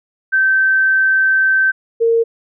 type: tone pair in turn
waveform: sine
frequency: 1549 / 459.5 Hz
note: G6 / A#4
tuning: -21 / -25 cents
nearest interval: octave + major sixth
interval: 2104 cents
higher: first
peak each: -10 dBFS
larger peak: neither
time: 0.32-1.72 / 2-2.24 s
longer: first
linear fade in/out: 20 ms
effects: none